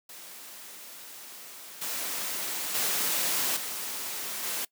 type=noise with level steps; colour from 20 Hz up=white; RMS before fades=-45 / -33 / -28 / -35 / -32 dBFS; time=0.09-4.65 s; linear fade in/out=5 ms; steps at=1.81 / 2.74 / 3.56 / 4.43 s; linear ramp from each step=10 ms; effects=noise-tail reverb RT60 0.1 s tail -22 dB re dry + high-pass 200 Hz 12 dB/octave